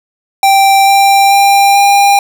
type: tone with pitch steps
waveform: square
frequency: 784 / 789.9 / 795.9 / 801.9 Hz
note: G5 / G5 / G5 / G5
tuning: 0 / +13 / +26 / +39 cents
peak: -5 dBFS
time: 0.43-2.19 s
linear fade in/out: 2 ms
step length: 440 ms
effects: none